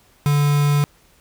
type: tone with quantisation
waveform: triangle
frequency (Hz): 145.3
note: D3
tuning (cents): -18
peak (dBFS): -12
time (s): 0.26-0.84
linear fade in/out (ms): 0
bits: 4
effects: pink hiss -55 dBFS RMS until 1.2 s